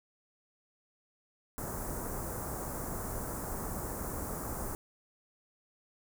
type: band-stop noise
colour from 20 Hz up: pink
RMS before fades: -38 dBFS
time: 1.58-4.75 s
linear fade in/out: 0 ms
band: 1400 to 7400 Hz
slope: 24 dB/octave
effects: none